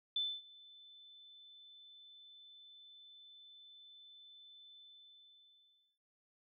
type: tone with ADSR envelope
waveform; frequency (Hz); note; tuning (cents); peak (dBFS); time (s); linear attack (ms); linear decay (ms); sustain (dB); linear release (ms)
sine; 3520; A7; 0; -32; 0.16-5.99; 4; 250; -24; 1200
effects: none